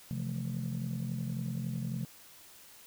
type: chord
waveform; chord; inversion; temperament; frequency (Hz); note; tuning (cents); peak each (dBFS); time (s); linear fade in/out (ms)
sine; F major seventh; second; just; 130.96 / 163.7 / 174.61 / 218.3; C3 / E3 / F3 / A3; +2 / -12 / 0 / -13; -35 / -40 / -38 / -38; 0.11-2.05; 0
effects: tanh soft clip ceiling -27 dBFS + white hiss -55 dBFS RMS until 2.86 s